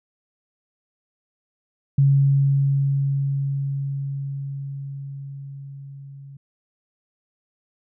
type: tone with level ramp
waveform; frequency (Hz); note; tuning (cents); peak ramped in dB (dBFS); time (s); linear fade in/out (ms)
sine; 138.59; C#3; 0; -12 to -38; 1.98-6.37; 5
effects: none